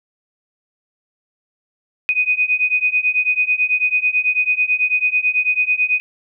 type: beating tone pair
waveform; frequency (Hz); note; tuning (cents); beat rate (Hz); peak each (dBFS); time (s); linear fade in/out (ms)
sine; 2489 / 2498.1; D#7 / D#7; 0 / +6; 9.1; -18 / -17; 2.09-6; 0
effects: none